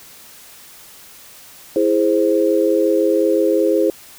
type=chord; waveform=sine; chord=E augmented; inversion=none; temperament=equal; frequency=329.6 / 415.3 / 523.3 Hz; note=E4 / G#4 / B#4; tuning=0 / 0 / 0 cents; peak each=-17 dBFS; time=1.76-3.9 s; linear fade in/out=2 ms; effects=white hiss -42 dBFS RMS until 4.18 s